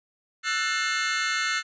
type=chord; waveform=sawtooth; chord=F# half-diminished seventh; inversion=third; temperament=just; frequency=1332 / 1480 / 1776 / 2131 Hz; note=E6 / F#6 / A6 / C7; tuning=+18 / 0 / +16 / +31 cents; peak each=-26 dBFS; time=0.43-1.63 s; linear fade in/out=50 ms; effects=resampled to 16000 Hz